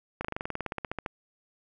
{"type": "slowing click train", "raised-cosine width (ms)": 0.5, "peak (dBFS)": -17, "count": 17, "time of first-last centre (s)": [0.21, 1.062], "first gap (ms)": 36, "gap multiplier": 1.05, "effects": []}